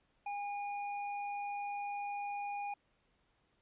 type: tone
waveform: square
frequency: 814 Hz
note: G#5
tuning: 35 cents flat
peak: -38 dBFS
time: 0.26-2.74 s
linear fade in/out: 5 ms
effects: pink hiss -75 dBFS RMS until 3.61 s + resampled to 8000 Hz